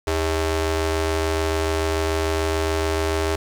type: ring-modulated tone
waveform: sawtooth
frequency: 239.1 Hz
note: A#3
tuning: 44 cents sharp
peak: -13 dBFS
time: 0.07-3.36 s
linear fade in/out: 5 ms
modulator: 163 Hz
effects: low-pass 10000 Hz 12 dB/octave + 7-bit